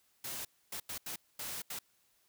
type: noise bursts at uneven times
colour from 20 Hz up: white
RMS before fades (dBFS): -41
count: 6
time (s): 0.24-0.45 / 0.72-0.8 / 0.89-0.98 / 1.06-1.16 / 1.39-1.62 / 1.7-1.79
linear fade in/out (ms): 5
effects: white hiss -72 dBFS RMS until 2.28 s